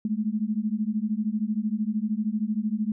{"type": "beating tone pair", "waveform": "sine", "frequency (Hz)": [207.7, 220.7], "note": ["G#3", "A3"], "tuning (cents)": [0, 5], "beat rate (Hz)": 13, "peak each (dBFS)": -27, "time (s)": [0.05, 2.92], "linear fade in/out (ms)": 2, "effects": []}